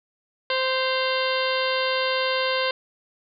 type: harmonic tone with a mistuned harmonic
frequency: 521 Hz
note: C5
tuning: 7 cents flat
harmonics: 1 / 2 / 3 / 4 / 5 / 6 / 7 / 8 / 9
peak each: -25 / -28 / -30 / -31 / -32 / -33 / -33 / -34 / -35 dBFS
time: 0.5-2.71 s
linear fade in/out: 2 ms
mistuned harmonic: 5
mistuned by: +89 cents
effects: none